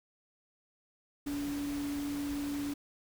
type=tone in noise; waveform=sine; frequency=286.9 Hz; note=D4; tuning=40 cents flat; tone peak=-33 dBFS; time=1.26-2.74 s; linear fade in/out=10 ms; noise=pink; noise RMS=-45 dBFS; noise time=1.26-2.74 s; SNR=+9 dB; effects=none